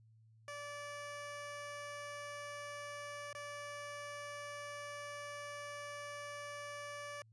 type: tone with dropouts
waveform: 15% pulse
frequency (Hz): 580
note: D5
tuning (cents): -22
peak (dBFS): -38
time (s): 0.48-7.22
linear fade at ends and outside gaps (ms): 1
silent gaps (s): 3.329-3.35
effects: added 111 Hz sine -62 dBFS peak until 7.32 s + resampled to 22050 Hz